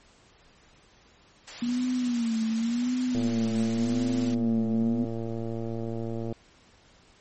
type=high-pass noise; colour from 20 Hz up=white; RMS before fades=-40 dBFS; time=1.47-4.35 s; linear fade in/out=10 ms; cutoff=400 Hz; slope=12 dB/octave
type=tone with vibrato; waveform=sine; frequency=237 Hz; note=A#3; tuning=29 cents sharp; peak=-24 dBFS; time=1.62-5.05 s; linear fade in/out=5 ms; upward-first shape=sine; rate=0.9 Hz; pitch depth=110 cents each way
type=click train; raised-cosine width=2 ms; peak=-21 dBFS; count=363; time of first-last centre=3.15-6.325 s; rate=114 Hz
effects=pink hiss -58 dBFS RMS until 7.2 s + MP3 32 kbps